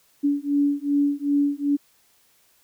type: beating tone pair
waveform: sine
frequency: 284.7 / 287.3 Hz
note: C#4 / D4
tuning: +46 / -38 cents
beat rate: 2.6 Hz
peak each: -22 dBFS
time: 0.23-1.77 s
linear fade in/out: 20 ms
effects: white hiss -61 dBFS RMS until 2.63 s